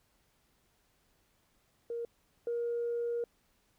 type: tone pair in turn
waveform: sine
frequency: 469 / 472.5 Hz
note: A#4 / A#4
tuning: +11 / +23 cents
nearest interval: unison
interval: 12 cents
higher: second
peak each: -34 / -30 dBFS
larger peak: second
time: 1.9-2.05 / 2.47-3.24 s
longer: second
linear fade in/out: 2 ms
effects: tanh soft clip ceiling -27 dBFS + pink hiss -72 dBFS RMS until 3.78 s